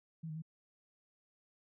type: tone with pitch steps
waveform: sine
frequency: 162.1 / 155.2 / 160.8 Hz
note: E3 / D#3 / E3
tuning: -29 / -4 / -43 cents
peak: -40 dBFS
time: 0.23-0.422 s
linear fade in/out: 10 ms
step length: 64 ms
effects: none